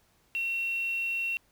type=tone with quantisation; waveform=sine; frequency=2723 Hz; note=F7; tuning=44 cents flat; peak=-28 dBFS; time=0.35-1.37 s; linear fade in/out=0 ms; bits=8; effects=pink hiss -67 dBFS RMS until 1.51 s